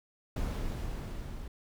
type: noise with level ramp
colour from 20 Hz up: brown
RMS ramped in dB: -32 to -42 dBFS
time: 0.36-1.48 s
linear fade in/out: 5 ms
effects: none